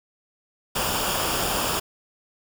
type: noise with comb filter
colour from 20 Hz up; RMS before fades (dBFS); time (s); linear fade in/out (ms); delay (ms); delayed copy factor
pink; -25; 0.75-1.8; 10; 0.49; -0.6
effects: none